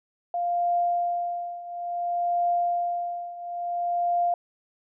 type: tone with tremolo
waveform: sine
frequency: 698.5 Hz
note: F5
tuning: in tune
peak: -20 dBFS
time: 0.34-4.34 s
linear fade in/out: 2 ms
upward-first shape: triangle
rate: 0.58 Hz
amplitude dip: 85%
effects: none